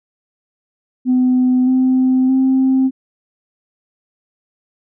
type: tone with pitch steps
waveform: sine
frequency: 253.3 / 258.2 / 263.1 Hz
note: B3 / C4 / C4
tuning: +44 / -23 / +10 cents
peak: -9 dBFS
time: 1.05-2.91 s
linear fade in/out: 50 ms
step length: 620 ms
effects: tanh soft clip ceiling -7 dBFS